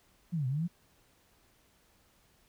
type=linear two-way sweep; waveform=sine; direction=down then up; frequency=180 to 123.47 to 180 Hz; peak=-29 dBFS; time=0.32-0.68 s; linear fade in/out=20 ms; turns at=0.47 s; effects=pink hiss -67 dBFS RMS until 2.48 s